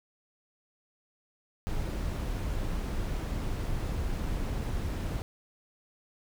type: noise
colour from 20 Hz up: brown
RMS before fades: -32 dBFS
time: 1.67-5.22 s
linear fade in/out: 0 ms
effects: none